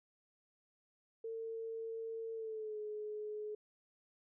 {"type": "tone with pitch glide", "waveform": "sine", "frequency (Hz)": [451.5, 423.7], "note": ["A4", "G#4"], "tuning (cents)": [45, 35], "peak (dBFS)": -40, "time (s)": [1.24, 3.55], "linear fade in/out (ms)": 5, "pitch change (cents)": -110, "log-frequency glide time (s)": [2.32, 2.79], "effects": []}